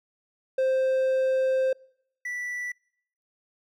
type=tone pair in turn; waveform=triangle; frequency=524 / 1965.3 Hz; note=C5 / B6; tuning=+2 / -9 cents; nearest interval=octave + major seventh; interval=2289 cents; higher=second; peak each=-19 / -28 dBFS; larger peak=first; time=0.58-1.73 / 2.25-2.72 s; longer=first; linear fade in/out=5 ms; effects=noise-tail reverb RT60 0.7 s tail -26 dB re dry